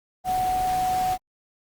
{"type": "tone in noise", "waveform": "sine", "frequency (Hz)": 741, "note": "F#5", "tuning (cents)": 2, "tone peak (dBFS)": -21, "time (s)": [0.24, 1.18], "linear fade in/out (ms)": 50, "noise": "pink", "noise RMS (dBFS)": -35, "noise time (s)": [0.24, 1.18], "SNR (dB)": 11, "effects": ["Opus 24 kbps"]}